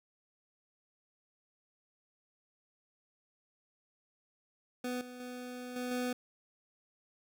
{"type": "tone with level steps", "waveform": "25% pulse", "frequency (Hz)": 248.8, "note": "B3", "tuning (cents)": 13, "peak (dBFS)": [-31, -42, -38, -32, -29], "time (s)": [4.84, 6.13], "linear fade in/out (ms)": 5, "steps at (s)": [5.01, 5.2, 5.76, 5.91], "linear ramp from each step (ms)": 2, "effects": []}